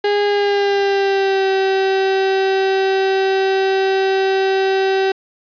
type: tone with pitch glide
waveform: 35% pulse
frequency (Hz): 410 to 384.8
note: G#4 to G4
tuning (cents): -22 to -32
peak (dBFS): -12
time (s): 0.04-5.12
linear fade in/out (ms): 5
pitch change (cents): -110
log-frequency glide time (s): 0.24-1.48
effects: resampled to 11025 Hz + 7-bit